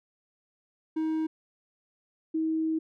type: tone pair in turn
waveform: triangle / sine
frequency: 316.5 / 319.1 Hz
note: D#4 / D#4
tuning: +30 / +44 cents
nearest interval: unison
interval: 14 cents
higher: second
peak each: -24 / -25 dBFS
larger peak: first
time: 0.96-1.27 / 2.34-2.79 s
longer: second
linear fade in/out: 10 ms
effects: none